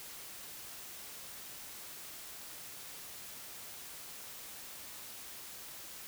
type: silence
effects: white hiss -48 dBFS RMS until 6.07 s